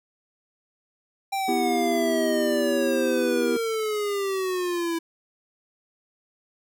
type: exponential sweep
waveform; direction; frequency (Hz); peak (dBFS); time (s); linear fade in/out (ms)
square; down; 790 to 329.6; -25; 1.32-4.99; 10
type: chord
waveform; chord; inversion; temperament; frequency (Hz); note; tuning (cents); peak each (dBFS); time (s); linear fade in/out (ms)
triangle; E minor; second; just; 247.2 / 329.6 / 395.6; B3 / E4 / G4; +2 / 0 / +16; -25; 1.48-3.57; 5
effects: none